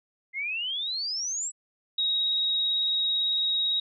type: exponential sweep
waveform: sine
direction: up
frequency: 2066 to 7902 Hz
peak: -28 dBFS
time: 0.33-1.52 s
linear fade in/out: 50 ms
type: tone with vibrato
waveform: sine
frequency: 3792 Hz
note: A#7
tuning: 29 cents sharp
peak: -23 dBFS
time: 1.98-3.8 s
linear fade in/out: 5 ms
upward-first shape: triangle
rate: 18 Hz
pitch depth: 14 cents each way
effects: none